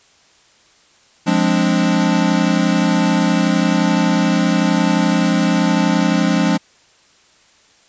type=chord; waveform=square; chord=D half-diminished seventh; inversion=first; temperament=equal with one note detuned; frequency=176.44 / 207.7 / 261.6 / 293.7 Hz; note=F3 / Ab3 / C4 / D4; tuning=+18 / 0 / 0 / 0 cents; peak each=-18 / -19 / -21 / -20 dBFS; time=1.26-6.58 s; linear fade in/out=20 ms; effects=white hiss -52 dBFS RMS until 7.88 s + resampled to 16000 Hz